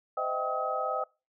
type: tone cluster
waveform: sine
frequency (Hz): 514 / 618 / 657 / 779 / 1273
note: C5 / D#5 / E5 / G5 / D#6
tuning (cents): -31 / -12 / -6 / -11 / +39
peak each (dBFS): -36 / -34 / -39 / -34 / -32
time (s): 0.17-1.04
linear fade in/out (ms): 5
effects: noise-tail reverb RT60 0.3 s tail -25 dB re dry